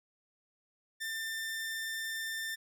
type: tone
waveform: sawtooth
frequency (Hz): 1791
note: A6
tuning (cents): +30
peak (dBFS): -32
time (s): 1-2.56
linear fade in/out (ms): 20
effects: none